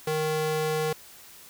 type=tone with high-pass filter; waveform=square; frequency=155.4 Hz; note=D#3; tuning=2 cents flat; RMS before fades=-27 dBFS; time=0.07-0.93 s; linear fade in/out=5 ms; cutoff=320 Hz; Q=3.6; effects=white hiss -49 dBFS RMS until 1.49 s